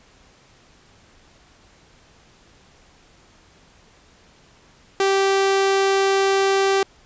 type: tone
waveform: sawtooth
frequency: 390 Hz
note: G4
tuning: 9 cents flat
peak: -12 dBFS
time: 5-6.83 s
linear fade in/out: 2 ms
effects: pink hiss -53 dBFS RMS until 7.05 s + resampled to 16000 Hz